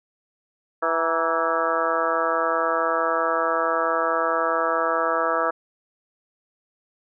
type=harmonic tone with a mistuned harmonic; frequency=164.6 Hz; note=E3; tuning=2 cents flat; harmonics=2 / 3 / 4 / 5 / 6 / 7 / 8 / 9 / 10; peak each=-34 / -27 / -26 / -35 / -30 / -27 / -25 / -35 / -31 dBFS; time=0.82-5.51 s; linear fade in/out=10 ms; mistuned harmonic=6; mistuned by=-65 cents; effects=none